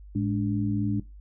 sine tone cluster, 108.6 / 208 / 291.8 Hz, A2 / G#3 / D4, -22 / +3 / -11 cents, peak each -28 dBFS, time 0.15-1 s, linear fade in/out 5 ms, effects noise-tail reverb RT60 0.2 s tail -18 dB re dry + added 50 Hz sine -43 dBFS peak until 1.2 s

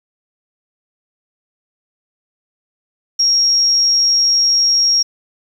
sine tone, 5588 Hz, F8, in tune, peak -10 dBFS, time 3.19-5.03 s, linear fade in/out 10 ms, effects 7-bit

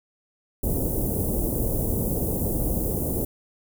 pink band-stop noise, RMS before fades -25 dBFS, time 0.63-3.25 s, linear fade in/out 5 ms, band 560 to 11000 Hz, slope 24 dB/octave, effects none

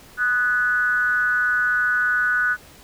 sine tone with frequency modulation, 1480 Hz, F#6, in tune, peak -17 dBFS, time 0.17-2.57 s, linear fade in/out 50 ms, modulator 237 Hz, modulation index 0.55, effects pink hiss -47 dBFS RMS until 2.83 s

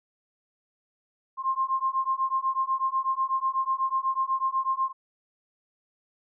sine beating tone pair, 1056 / 1064.1 Hz, C6 / C6, +16 / +29 cents, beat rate 8.1 Hz, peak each -27 dBFS, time 1.37-4.93 s, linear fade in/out 50 ms, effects none

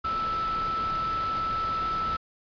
sine tone in noise, 1318.5 Hz, E6, in tune, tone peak -26 dBFS, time 0.04-2.17 s, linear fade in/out 10 ms, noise pink, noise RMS -37 dBFS, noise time 0.04-2.17 s, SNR +8 dB, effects resampled to 11025 Hz

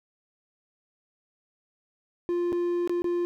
triangle tone with dropouts, 349.2 Hz, F4, in tune, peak -22 dBFS, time 2.29-3.25 s, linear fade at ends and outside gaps 0 ms, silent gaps 2.522-2.528 / 2.875-2.895 / 3.02-3.043 s, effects none

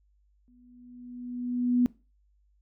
sine tone with exponential growth, 245.6 Hz, B3, 9 cents flat, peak -18 dBFS, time 0.48-1.86 s, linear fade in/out 0 ms, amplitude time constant 300 ms, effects noise-tail reverb RT60 0.3 s tail -21 dB re dry + added 50 Hz sine -63 dBFS peak until 2.61 s

